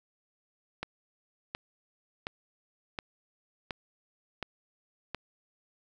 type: click train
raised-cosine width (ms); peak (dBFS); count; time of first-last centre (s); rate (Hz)
0.3; -18; 7; 0.83-5.147; 1.39
effects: none